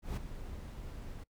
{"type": "noise with ADSR envelope", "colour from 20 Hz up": "brown", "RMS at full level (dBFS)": -33, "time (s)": [0.02, 1.24], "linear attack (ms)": 150, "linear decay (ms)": 7, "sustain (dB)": -11, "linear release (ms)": 10, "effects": ["noise-tail reverb RT60 0.1 s tail -22 dB re dry"]}